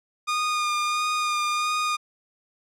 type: tone with vibrato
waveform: sawtooth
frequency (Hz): 1220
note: D#6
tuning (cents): -34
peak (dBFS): -19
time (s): 0.27-1.97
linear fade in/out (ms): 20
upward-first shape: sine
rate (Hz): 1.5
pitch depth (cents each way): 18
effects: low-pass 8000 Hz 12 dB/octave